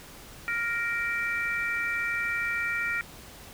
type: harmonic tone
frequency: 467.3 Hz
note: A#4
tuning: 4 cents sharp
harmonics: 3 / 4 / 5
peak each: -31 / -31 / -31 dBFS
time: 0.48-3.01 s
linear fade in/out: 0 ms
effects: pink hiss -47 dBFS RMS until 3.53 s